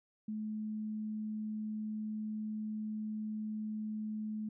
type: tone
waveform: sine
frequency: 214.9 Hz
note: A3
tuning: 41 cents flat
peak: -36 dBFS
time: 0.28-4.49 s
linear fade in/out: 5 ms
effects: none